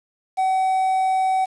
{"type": "tone with quantisation", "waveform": "triangle", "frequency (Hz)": 757, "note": "F#5", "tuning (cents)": 39, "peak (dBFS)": -15, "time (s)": [0.37, 1.46], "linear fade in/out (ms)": 20, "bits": 7, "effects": ["resampled to 24000 Hz"]}